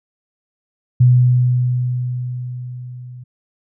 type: tone with level ramp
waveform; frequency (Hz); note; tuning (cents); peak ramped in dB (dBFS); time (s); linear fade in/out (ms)
sine; 124.5; B2; +14; -6 to -32; 1-3.24; 10
effects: none